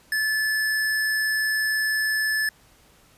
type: tone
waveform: square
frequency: 1737 Hz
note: A6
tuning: 23 cents flat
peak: -22 dBFS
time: 0.12-2.49 s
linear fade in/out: 2 ms
effects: pink hiss -56 dBFS RMS until 3.17 s + resampled to 32000 Hz